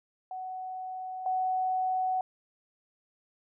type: tone pair in turn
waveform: sine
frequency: 746 / 746 Hz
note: F#5 / F#5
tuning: +14 / +14 cents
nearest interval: unison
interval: 0 cents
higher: neither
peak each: -35 / -26 dBFS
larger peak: second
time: 0.31-1.26 / 1.26-2.21 s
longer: neither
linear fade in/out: 2 ms
effects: none